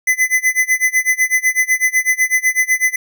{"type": "tone with tremolo", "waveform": "square", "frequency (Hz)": 2021, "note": "B6", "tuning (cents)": 39, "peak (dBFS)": -10, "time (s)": [0.07, 2.96], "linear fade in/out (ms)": 5, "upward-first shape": "sine", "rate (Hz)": 8, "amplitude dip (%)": 95, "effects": []}